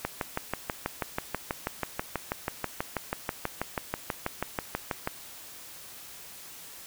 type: click train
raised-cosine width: 0.5 ms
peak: -13 dBFS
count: 32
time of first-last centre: 0.05-5.074 s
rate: 6.17 Hz
effects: white hiss -46 dBFS RMS until 6.86 s